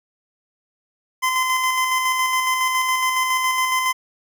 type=tone with tremolo; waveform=25% pulse; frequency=1030 Hz; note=C6; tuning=28 cents flat; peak=-13 dBFS; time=1.22-3.93 s; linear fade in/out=20 ms; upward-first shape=square; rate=7.2 Hz; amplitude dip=30%; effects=none